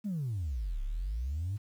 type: exponential two-way sweep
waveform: sine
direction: down then up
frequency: 220 to 32.7 to 107.8 Hz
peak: -30 dBFS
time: 0.04-1.58 s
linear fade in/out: 20 ms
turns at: 0.82 s
effects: tanh soft clip ceiling -28 dBFS + 10-bit